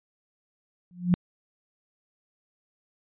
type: tone with exponential growth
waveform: sine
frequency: 177.7 Hz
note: F3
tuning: 30 cents sharp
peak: -14 dBFS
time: 0.91-1.14 s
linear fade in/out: 0 ms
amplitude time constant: 50 ms
effects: resampled to 8000 Hz